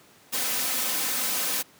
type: noise with comb filter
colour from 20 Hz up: white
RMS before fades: -27 dBFS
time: 0.32-1.63 s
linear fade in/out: 20 ms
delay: 3.9 ms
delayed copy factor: +0.55
effects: pink hiss -55 dBFS RMS until 1.79 s + high-pass 150 Hz 12 dB/octave